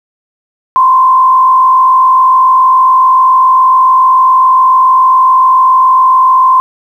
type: tone with frequency modulation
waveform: sine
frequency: 1038 Hz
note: C6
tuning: 14 cents flat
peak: -3 dBFS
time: 0.76-6.6 s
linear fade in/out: 0 ms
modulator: 47.1 Hz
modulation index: 0.59
effects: 7-bit